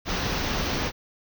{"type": "band-stop noise", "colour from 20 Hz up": "pink", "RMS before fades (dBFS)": -27, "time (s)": [0.05, 0.92], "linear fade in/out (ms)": 50, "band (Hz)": [6300, 16000], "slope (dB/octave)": 96, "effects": []}